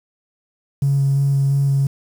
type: tone with vibrato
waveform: triangle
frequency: 138.59 Hz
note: C#3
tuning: in tune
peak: -10 dBFS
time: 0.82-1.87 s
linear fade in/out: 5 ms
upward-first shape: square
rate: 2.9 Hz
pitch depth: 9 cents each way
effects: tanh soft clip ceiling -11 dBFS + 7-bit